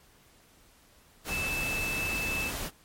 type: tone in noise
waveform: sine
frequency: 2626 Hz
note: E7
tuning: 7 cents flat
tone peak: -30 dBFS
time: 1.28-2.52 s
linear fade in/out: 50 ms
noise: pink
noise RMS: -35 dBFS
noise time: 1.24-2.71 s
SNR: +2 dB
effects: pink hiss -60 dBFS RMS until 2.84 s + MP3 64 kbps